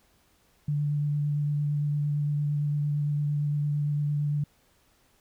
sine tone with vibrato, 146.7 Hz, D3, 2 cents flat, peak -24 dBFS, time 0.68-4.44 s, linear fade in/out 5 ms, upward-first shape sine, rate 8.8 Hz, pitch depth 13 cents each way, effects pink hiss -65 dBFS RMS until 5.2 s

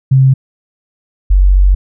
sine tone pair in turn, 133 / 47.02 Hz, C3 / F#1, +29 / +29 cents, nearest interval octave + tritone, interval 1800 cents, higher first, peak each -4 dBFS, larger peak neither, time 0.11-0.34 / 1.3-1.75 s, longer second, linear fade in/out 10 ms, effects none

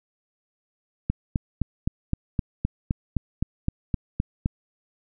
click train, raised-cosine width 5 ms, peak -10 dBFS, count 14, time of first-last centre 1.1-4.459 s, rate 3.87 Hz, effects none

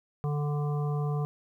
harmonic tone, 146.83 Hz, D3, in tune, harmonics 1 / 3 / 5 / 7 / 8, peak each -27 / -37 / -41 / -44 / -45 dBFS, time 0.24-1.25 s, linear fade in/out 0 ms, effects 11-bit

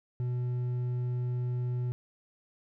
triangle tone with hard clipping, 123.47 Hz, B2, in tune, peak -30 dBFS, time 0.2-1.92 s, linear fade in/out 0 ms, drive 7 dB, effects none

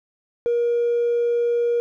sine tone with hard clipping, 474.5 Hz, A#4, 31 cents sharp, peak -18 dBFS, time 0.46-1.8 s, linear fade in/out 0 ms, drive 1 dB, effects none

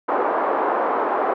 white band-pass noise, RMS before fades -21 dBFS, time 0.08-1.34 s, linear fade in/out 10 ms, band 340 to 1100 Hz, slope 24 dB/octave, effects none

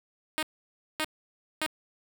5% pulse tone bursts, 310.9 Hz, D#4, 1 cent flat, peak -16 dBFS, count 3, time 0.38-1.664 s, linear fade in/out 0 ms, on 48 ms, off 570 ms, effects none

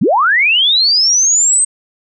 sine linear sweep, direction up, 130 to 8372 Hz, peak -8 dBFS, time 0.01-1.65 s, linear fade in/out 10 ms, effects none

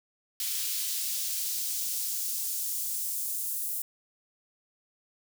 white noise with high-pass filter sweep, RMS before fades -32 dBFS, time 0.4-3.82 s, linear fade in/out 2 ms, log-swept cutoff 3200 to 9900 Hz, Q 0.89, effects none

